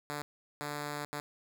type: tone bursts at uneven times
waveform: 5% pulse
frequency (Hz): 146.83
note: D3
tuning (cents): 0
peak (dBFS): -25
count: 3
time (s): 0.1-0.22 / 0.61-1.05 / 1.13-1.2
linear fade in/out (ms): 0
effects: none